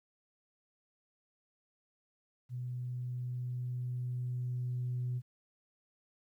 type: tone with level ramp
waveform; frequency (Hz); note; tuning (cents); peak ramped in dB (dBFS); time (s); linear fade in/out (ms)
sine; 124.2; B2; +10; -36 to -31; 2.49-5.22; 50
effects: tanh soft clip ceiling -29 dBFS + 12-bit